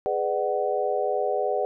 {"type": "chord", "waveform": "sine", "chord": "G# half-diminished seventh", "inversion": "none", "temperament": "just", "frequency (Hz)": [415.3, 498.4, 598, 747.5], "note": ["G#4", "B4", "D5", "F#5"], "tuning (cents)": [0, 16, 31, 17], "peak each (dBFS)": -28, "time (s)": [0.06, 1.65], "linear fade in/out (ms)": 0, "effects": []}